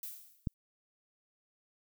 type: noise with exponential decay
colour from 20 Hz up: violet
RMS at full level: -40 dBFS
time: 0.03-0.54 s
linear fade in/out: 1 ms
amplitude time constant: 110 ms
type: click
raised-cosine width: 5 ms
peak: -20 dBFS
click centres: 0.472 s
effects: none